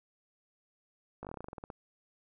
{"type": "slowing click train", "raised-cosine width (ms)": 1, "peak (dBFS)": -28, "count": 14, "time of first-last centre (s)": [1.23, 1.702], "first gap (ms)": 18, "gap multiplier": 1.11, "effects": []}